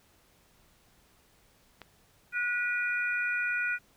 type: click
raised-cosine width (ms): 0.3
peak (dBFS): -28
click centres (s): 1.817
type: harmonic tone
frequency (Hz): 485.9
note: B4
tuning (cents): -28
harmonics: 3 / 4 / 5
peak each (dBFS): -29 / -38 / -33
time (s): 2.32-3.79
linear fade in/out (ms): 50
effects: pink hiss -64 dBFS RMS until 3.96 s